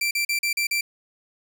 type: tone bursts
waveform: sawtooth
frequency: 2349 Hz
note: D7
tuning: in tune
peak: -18 dBFS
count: 6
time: 0.01-0.81 s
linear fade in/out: 5 ms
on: 100 ms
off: 40 ms
effects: none